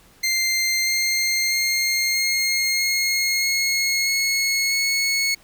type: tone with pitch steps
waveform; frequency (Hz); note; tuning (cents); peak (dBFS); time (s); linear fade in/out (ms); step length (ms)
20% pulse; 2093 / 2108 / 2122 / 2137 / 2152 / 2167 / 2182 / 2197; C7 / C7 / C7 / C7 / C7 / C#7 / C#7 / C#7; 0 / +12 / +24 / +36 / +48 / -40 / -28 / -16; -14; 0.23-5.35; 10; 640
effects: pink hiss -53 dBFS RMS until 5.43 s